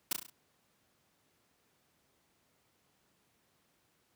white noise with echo, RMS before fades -30 dBFS, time 0.11-0.13 s, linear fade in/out 5 ms, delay 34 ms, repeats 5, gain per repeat -5 dB, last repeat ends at 0.3 s, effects pink hiss -73 dBFS RMS until 4.15 s + high-pass 100 Hz 12 dB/octave

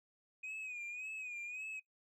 sine tone with vibrato, 2490 Hz, D#7, 1 cent sharp, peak -39 dBFS, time 0.43-1.8 s, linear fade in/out 10 ms, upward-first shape sine, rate 1.8 Hz, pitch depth 76 cents each way, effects noise-tail reverb RT60 0.1 s tail -20 dB re dry + tanh soft clip ceiling -41 dBFS

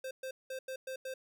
square tone bursts at uneven times, 523.3 Hz, C5, in tune, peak -39 dBFS, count 6, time 0.04-0.11 / 0.23-0.31 / 0.5-0.59 / 0.68-0.76 / 0.87-0.96 / 1.05-1.14 s, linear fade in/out 5 ms, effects none

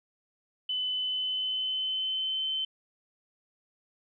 sine tone with pitch glide, 3015 to 3075 Hz, F#7 to G7, +32 to -34 cents, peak -28 dBFS, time 0.69-2.65 s, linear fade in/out 5 ms, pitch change +34 cents, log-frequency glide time 0.91-2.46 s, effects none

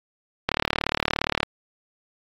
click train, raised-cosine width 0.3 ms, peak -4 dBFS, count 36, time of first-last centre 0.49-1.431 s, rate 37.2 Hz, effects AAC 48 kbps

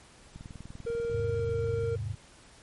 click train, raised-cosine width 5 ms, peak -31 dBFS, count 31, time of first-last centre 0.36-1.838 s, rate 20.3 Hz
triangle tone with pitch glide, 466.2 to 462.2 Hz, A#4 to A#4, 0 to -15 cents, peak -27 dBFS, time 0.86-1.96 s, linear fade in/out 10 ms, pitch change -15 cents, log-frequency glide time 1.26-1.53 s
sine chord, E augmented, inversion none, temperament equal with one note detuned, 81.74 / 103.83 / 130.81 Hz, E2 / G#2 / B#2, -14 / 0 / 0 cents, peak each -39 / -33 / -38 dBFS, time 1.11-2.15 s, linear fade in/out 10 ms
effects pink hiss -55 dBFS RMS until 2.62 s + MP3 48 kbps

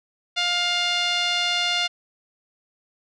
5% pulse tone with low-pass filter, 705 Hz, F5, 16 cents sharp, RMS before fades -23 dBFS, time 0.36-1.88 s, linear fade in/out 20 ms, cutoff 3500 Hz, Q 1.9, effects none

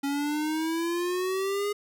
square exponential sweep, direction up, 277.2 to 415.3 Hz, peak -27 dBFS, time 0.03-1.73 s, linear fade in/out 10 ms, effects none

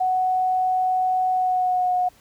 sine tone with pitch glide, 742 to 727.1 Hz, F#5 to F#5, +5 to -30 cents, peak -18 dBFS, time 0-2.09 s, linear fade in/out 10 ms, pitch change -35 cents, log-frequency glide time 1.31-1.94 s, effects pink hiss -55 dBFS RMS until 2.2 s

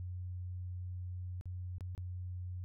sine tone with dropouts, 90.3 Hz, F#2, 42 cents flat, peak -39 dBFS, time 0-2.64 s, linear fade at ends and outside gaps 0 ms, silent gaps 1.411-1.456 / 1.783-1.808 / 1.95-1.978 s, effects none

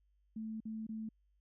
sine tone with dropouts, 219.8 Hz, A3, 2 cents flat, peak -39 dBFS, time 0.36-1.09 s, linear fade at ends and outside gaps 5 ms, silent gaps 0.604-0.653 / 0.868-0.89 s, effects added 50 Hz sine -70 dBFS peak until 1.4 s

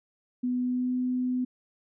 sine tone with pitch glide, 248.8 to 251.8 Hz, B3 to B3, +13 to +34 cents, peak -25 dBFS, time 0.43-1.45 s, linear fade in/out 10 ms, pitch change +21 cents, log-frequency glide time 0.61-0.95 s, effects none

